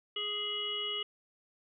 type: harmonic tone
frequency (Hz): 415.9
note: G#4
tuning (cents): +2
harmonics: 1 / 3 / 5 / 7 / 8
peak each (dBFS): -43 / -45 / -45 / -34 / -43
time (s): 0.16-1.03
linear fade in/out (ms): 5
effects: none

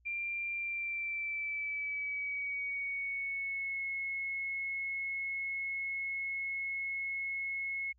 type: tone with pitch glide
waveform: sine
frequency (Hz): 2377 to 2180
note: D7 to C#7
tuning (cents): +20 to -29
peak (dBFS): -34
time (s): 0.05-7.93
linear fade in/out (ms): 20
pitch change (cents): -149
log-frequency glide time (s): 0.53-3.84
effects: added 60 Hz sine -65 dBFS peak until 7.98 s

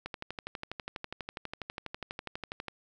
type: click train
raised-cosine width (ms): 0.3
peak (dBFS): -21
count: 33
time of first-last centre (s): 0.06-2.683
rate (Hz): 12.2
effects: none

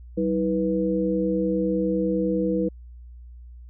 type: tone cluster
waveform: sine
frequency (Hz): 190.6 / 320.7 / 490.9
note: G3 / E4 / B4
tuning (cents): -48 / -48 / -10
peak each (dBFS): -25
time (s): 0.17-2.69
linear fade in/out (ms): 10
effects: added 60 Hz sine -40 dBFS peak until 3.69 s

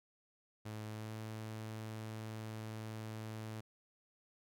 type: tone with pitch glide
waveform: sawtooth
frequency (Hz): 107.8 to 109.75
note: A2 to A2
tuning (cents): -35 to -4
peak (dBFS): -39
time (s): 0.65-3.61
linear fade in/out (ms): 10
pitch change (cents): +31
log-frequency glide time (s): 0.9-1.14
effects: none

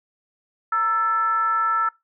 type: tone with frequency modulation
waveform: sine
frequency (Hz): 1330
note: E6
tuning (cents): +15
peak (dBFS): -18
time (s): 0.72-1.89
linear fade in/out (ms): 5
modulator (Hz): 408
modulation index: 0.49
effects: noise-tail reverb RT60 0.2 s tail -22 dB re dry

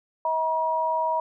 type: tone pair together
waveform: sine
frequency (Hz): 638.7 / 957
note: D#5 / A#5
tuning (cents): +45 / +45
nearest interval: perfect fifth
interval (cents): 700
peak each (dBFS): -27 / -23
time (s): 0.25-1.2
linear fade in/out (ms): 2
effects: none

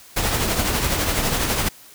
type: noise with tremolo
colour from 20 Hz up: pink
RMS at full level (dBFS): -19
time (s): 0.16-1.69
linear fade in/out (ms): 10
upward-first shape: triangle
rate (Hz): 12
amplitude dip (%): 50
effects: white hiss -46 dBFS RMS until 1.94 s

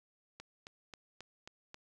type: click train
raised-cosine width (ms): 0.2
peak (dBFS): -30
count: 6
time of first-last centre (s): 0.4-1.744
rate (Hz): 3.72
effects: none

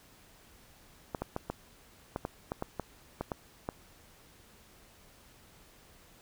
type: clicks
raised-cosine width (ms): 1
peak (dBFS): -19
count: 12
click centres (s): 1.148 / 1.22 / 1.364 / 1.5 / 2.161 / 2.251 / 2.519 / 2.624 / 2.797 / 3.21 / 3.318 / 3.689
effects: pink hiss -59 dBFS RMS until 6.21 s

